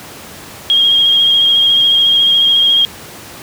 sine tone with vibrato, 3247 Hz, G#7, 40 cents flat, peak -7 dBFS, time 0.7-2.85 s, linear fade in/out 0 ms, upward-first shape triangle, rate 14 Hz, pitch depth 27 cents each way, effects pink hiss -32 dBFS RMS until 3.42 s + high-pass 100 Hz 12 dB/octave

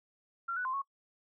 sine tone with pitch steps, 1373 / 1483 / 1041 / 1103 Hz, F6 / F#6 / C6 / C#6, -30 / +4 / -9 / -9 cents, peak -32 dBFS, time 0.48-0.82 s, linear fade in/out 10 ms, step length 85 ms, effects noise-tail reverb RT60 0.1 s tail -23 dB re dry

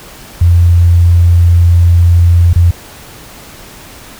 sine tone with dropouts, 86.3 Hz, F2, 20 cents flat, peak -3 dBFS, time 0.41-2.71 s, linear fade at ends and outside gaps 5 ms, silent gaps 2.532-2.558 s, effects pink hiss -33 dBFS RMS until 4.19 s

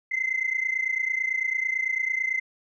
sine tone pair together, 2051 / 2080 Hz, C7 / C7, -35 / -11 cents, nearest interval unison, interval 24 cents, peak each -26 / -26 dBFS, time 0.11-2.4 s, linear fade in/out 10 ms, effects tanh soft clip ceiling -17 dBFS

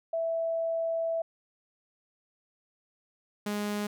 sine / sawtooth tone pair in turn, 659.3 / 207.2 Hz, E5 / G#3, 0 / -4 cents, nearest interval octave + minor sixth, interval 2004 cents, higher first, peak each -27 / -26 dBFS, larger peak second, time 0.13-1.22 / 3.46-3.87 s, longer first, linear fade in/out 5 ms, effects none

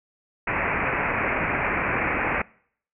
white low-pass noise, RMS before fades -25 dBFS, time 0.47-2.42 s, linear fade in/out 5 ms, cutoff 2500 Hz, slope 96 dB/octave, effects noise-tail reverb RT60 0.6 s tail -24 dB re dry

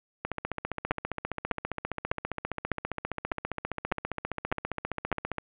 two click trains, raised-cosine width 0.5 ms, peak -11 / -16 dBFS, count 8 / 78, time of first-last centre 0.91-5.127 / 0.25-5.383 s, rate 1.66 / 15 Hz, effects resampled to 8000 Hz + 8-bit

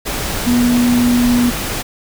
sine tone in noise, 242.9 Hz, B3, 29 cents flat, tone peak -10 dBFS, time 0.46-1.51 s, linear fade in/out 20 ms, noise pink, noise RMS -21 dBFS, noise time 0.05-1.83 s, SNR +8 dB, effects none

